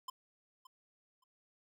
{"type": "tone with echo", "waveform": "square", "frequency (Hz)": 1035, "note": "C6", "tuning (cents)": -19, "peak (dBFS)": -40, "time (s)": [0.08, 0.1], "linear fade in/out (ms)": 5, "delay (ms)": 570, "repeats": 2, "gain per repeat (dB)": -15, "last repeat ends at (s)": 1.24, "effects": []}